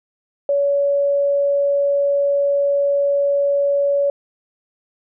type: tone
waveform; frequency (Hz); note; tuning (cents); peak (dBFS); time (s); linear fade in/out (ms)
sine; 565; C#5; +33; -14; 0.49-4.1; 2
effects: none